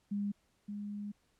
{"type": "tone pair in turn", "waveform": "sine", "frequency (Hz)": [203, 205.6], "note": ["G#3", "G#3"], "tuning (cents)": [-39, -17], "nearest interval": "unison", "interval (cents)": 22, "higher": "second", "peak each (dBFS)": [-32, -38], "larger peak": "first", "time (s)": [[0.11, 0.32], [0.68, 1.12]], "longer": "second", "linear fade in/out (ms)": 10, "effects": ["pink hiss -74 dBFS RMS until 1.39 s", "low-pass 11000 Hz 12 dB/octave"]}